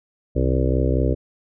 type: harmonic tone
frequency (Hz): 64.5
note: C2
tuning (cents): -24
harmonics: 1 / 2 / 4 / 5 / 6 / 7 / 8 / 9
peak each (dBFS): -20 / -23 / -26 / -27 / -28 / -28 / -29 / -30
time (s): 0.35-1.15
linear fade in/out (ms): 20
effects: none